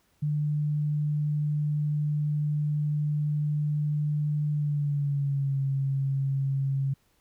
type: tone with pitch glide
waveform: sine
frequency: 149 to 136.63 Hz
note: D3 to C#3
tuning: +25 to -25 cents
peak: -24 dBFS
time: 0.22-6.94 s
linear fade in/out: 10 ms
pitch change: -150 cents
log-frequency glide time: 4.51-5.6 s
effects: pink hiss -68 dBFS RMS until 7.2 s